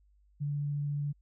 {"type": "tone with vibrato", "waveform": "sine", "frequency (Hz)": 144.8, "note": "D3", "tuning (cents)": -24, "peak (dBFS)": -30, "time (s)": [0.4, 1.13], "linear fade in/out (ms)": 20, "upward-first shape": "triangle", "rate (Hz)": 14, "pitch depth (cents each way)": 8, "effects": ["added 50 Hz sine -62 dBFS peak until 1.21 s"]}